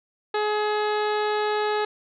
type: harmonic tone with a mistuned harmonic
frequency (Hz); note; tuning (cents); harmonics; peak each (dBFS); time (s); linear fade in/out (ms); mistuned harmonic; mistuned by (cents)
421.9; G#4; +27; 1 / 2 / 3 / 4 / 5 / 6 / 7 / 8 / 9 / 10; -24 / -27 / -32 / -33 / -40 / -40 / -44 / -43 / -41 / -43; 0.34-1.85; 5; 6; +22
effects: none